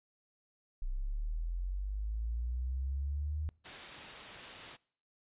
sine linear sweep, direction up, 30.55 to 77.78 Hz, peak -33 dBFS, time 0.82-3.49 s, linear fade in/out 0 ms
white noise, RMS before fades -45 dBFS, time 3.64-4.77 s, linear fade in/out 20 ms
effects noise-tail reverb RT60 0.6 s tail -24 dB re dry + resampled to 8000 Hz

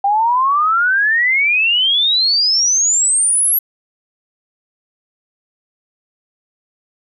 sine exponential sweep, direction up, 784 to 11770 Hz, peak -11 dBFS, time 0.04-3.59 s, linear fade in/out 5 ms, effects none

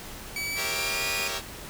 sawtooth tone with pitch glide, 2284 to 2448 Hz, D7 to D#7, -49 to -29 cents, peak -26 dBFS, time 0.36-1.28 s, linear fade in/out 2 ms, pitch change +120 cents, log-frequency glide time 0.47-1.09 s
5% pulse chord, G diminished seventh, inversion none, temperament equal with one note detuned, 392 / 466.2 / 554.4 / 653.9 Hz, G4 / Bb4 / Db5 / Fb5, 0 / 0 / 0 / -14 cents, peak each -24 dBFS, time 0.55-1.42 s, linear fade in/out 50 ms
effects pink hiss -41 dBFS RMS until 1.69 s

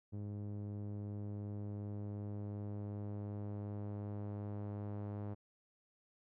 sawtooth tone with low-pass filter sweep, 102.7 Hz, G#2, 19 cents flat, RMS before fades -43 dBFS, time 0.12-5.35 s, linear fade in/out 20 ms, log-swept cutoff 360 to 820 Hz, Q 0.74, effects none

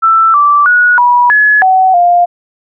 sine tone with pitch steps, 1329 / 1165 / 1459 / 972 / 1699 / 753 / 702 Hz, E6 / D6 / F#6 / B5 / G#6 / F#5 / F5, +14 / -14 / -25 / -28 / +39 / +30 / +9 cents, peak -4 dBFS, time 0.02-2.26 s, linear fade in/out 20 ms, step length 320 ms, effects none

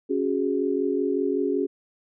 sine chord, C# suspended fourth, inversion none, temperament equal, 277.2 / 370 / 415.3 Hz, C#4 / F#4 / G#4, 0 / 0 / 0 cents, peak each -26 dBFS, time 0.09-1.67 s, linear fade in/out 20 ms, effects none

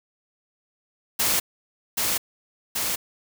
white noise with echo, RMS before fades -22 dBFS, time 1.19-1.4 s, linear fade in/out 10 ms, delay 780 ms, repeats 2, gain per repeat -2 dB, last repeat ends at 2.96 s, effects none

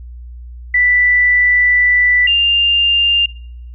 sine tone pair in turn, 1975.5 / 2799 Hz, B6 / F7, 0 / +3 cents, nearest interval tritone, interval 603 cents, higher second, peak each -9 dBFS, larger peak neither, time 0.74-2.27 / 2.27-3.26 s, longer first, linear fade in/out 5 ms, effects noise-tail reverb RT60 0.7 s tail -23 dB re dry + added 60 Hz sine -29 dBFS peak until 3.74 s

